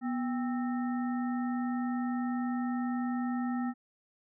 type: harmonic tone with a mistuned harmonic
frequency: 263 Hz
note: C4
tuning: 9 cents sharp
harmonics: 1 / 3 / 5 / 7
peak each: -30 / -40 / -44 / -47 dBFS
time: 0.01-3.74 s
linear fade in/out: 50 ms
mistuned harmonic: 1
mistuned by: -120 cents
effects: none